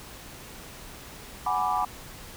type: chord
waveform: sine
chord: G# half-diminished seventh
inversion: third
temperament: equal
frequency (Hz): 740 / 830.6 / 987.8 / 1174.7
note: F#5 / G#5 / B5 / D6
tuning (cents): 0 / 0 / 0 / 0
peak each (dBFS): -29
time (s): 1.46-1.85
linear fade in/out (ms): 5
effects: pink hiss -44 dBFS RMS until 2.36 s